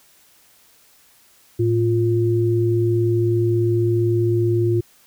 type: tone pair together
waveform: sine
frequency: 111.4 / 349.4 Hz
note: A2 / F4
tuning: +22 / +1 cents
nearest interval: octave + minor sixth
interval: 1979 cents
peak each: -18 dBFS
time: 1.59-4.81 s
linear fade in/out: 10 ms
effects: white hiss -54 dBFS RMS until 5.06 s